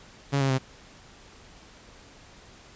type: tone with pitch steps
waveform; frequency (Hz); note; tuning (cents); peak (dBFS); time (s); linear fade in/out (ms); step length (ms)
sawtooth; 139.9 / 135.6 / 131.44; C#3 / C#3 / C3; +16 / -38 / +8; -18; 0.32-0.587; 20; 89
effects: pink hiss -51 dBFS RMS until 2.75 s + resampled to 16000 Hz